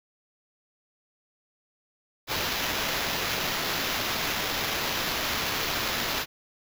white noise with sample-and-hold, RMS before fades -29 dBFS, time 2.27-6.26 s, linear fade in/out 50 ms, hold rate 8820 Hz, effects none

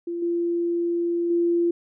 sine tone with level steps, 343 Hz, F4, 31 cents flat, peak -26 / -21 / -18 dBFS, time 0.07-1.71 s, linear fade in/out 5 ms, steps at 0.22 / 1.3 s, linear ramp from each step 5 ms, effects none

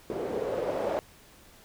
blue noise with low-pass filter sweep, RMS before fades -31 dBFS, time 0.1-0.99 s, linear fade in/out 0 ms, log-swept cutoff 400 to 600 Hz, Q 3.5, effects pink hiss -55 dBFS RMS until 1.64 s

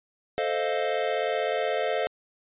square chord, F dominant seventh, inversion first, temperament equal, 440 / 523.3 / 622.3 / 698.5 Hz, A4 / C5 / Eb5 / F5, 0 / 0 / 0 / 0 cents, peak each -31 dBFS, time 0.38-2.07 s, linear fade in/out 0 ms, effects resampled to 8000 Hz

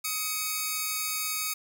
5% pulse tone pair together, 1261 / 2247 Hz, D#6 / C#7, +23 / +23 cents, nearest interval minor seventh, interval 1000 cents, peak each -20 / -22 dBFS, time 0.04-1.54 s, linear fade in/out 10 ms, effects none

